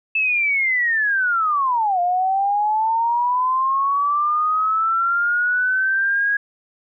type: linear two-way sweep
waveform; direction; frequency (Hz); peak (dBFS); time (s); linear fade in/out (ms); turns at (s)
sine; down then up; 2637 to 698.5 to 1657; -16; 0.15-6.37; 5; 2
effects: none